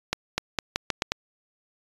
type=accelerating click train; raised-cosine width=0.2 ms; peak=-6 dBFS; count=7; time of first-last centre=0.13-1.12 s; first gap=250 ms; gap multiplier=0.83; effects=resampled to 24000 Hz